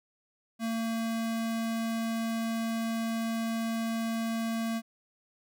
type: tone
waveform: square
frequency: 226.9 Hz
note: A#3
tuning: 47 cents flat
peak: -30 dBFS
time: 0.59-4.82 s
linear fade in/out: 50 ms
effects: none